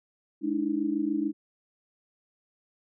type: tone cluster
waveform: sine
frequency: 209.1 / 293 / 319.9 Hz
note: G#3 / D4 / D#4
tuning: +12 / -4 / +48 cents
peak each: -34 / -28 / -29 dBFS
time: 0.41-1.33 s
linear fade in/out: 50 ms
effects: none